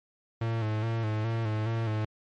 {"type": "tone with vibrato", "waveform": "45% pulse", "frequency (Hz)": 110.9, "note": "A2", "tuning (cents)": 14, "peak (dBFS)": -27, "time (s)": [0.41, 2.05], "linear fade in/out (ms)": 5, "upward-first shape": "square", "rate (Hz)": 2.4, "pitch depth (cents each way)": 47, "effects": ["low-pass 3000 Hz 12 dB/octave", "MP3 48 kbps"]}